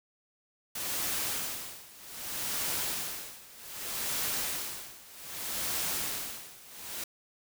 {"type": "noise with tremolo", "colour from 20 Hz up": "white", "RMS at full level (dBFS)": -32, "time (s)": [0.75, 7.04], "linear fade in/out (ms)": 5, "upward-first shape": "sine", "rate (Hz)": 0.64, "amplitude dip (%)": 90, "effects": []}